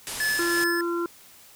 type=low-pass noise; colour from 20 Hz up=white; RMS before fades=-34 dBFS; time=0.07-0.64 s; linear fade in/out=0 ms; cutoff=12000 Hz; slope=96 dB/octave
type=tone with tremolo; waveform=square; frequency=1729 Hz; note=A6; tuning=31 cents flat; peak=-23 dBFS; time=0.2-0.81 s; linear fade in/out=2 ms; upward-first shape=sine; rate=3 Hz; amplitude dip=40%
type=harmonic tone; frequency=342.8 Hz; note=F4; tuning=32 cents flat; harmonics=1 / 3 / 4; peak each=-25 / -36 / -32 dBFS; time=0.39-1.06 s; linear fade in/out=2 ms
effects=white hiss -51 dBFS RMS until 1.55 s